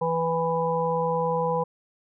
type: harmonic tone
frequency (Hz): 165.2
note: E3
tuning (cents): +4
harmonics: 1 / 3 / 5 / 6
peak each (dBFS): -30 / -25 / -30 / -28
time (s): 0.01-1.64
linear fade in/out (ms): 10
effects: none